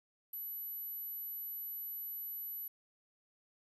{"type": "tone", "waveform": "sine", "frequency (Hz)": 11840, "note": "F#9", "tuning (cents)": 0, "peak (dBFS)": -40, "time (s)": [0.33, 2.68], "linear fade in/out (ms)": 5, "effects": ["11-bit"]}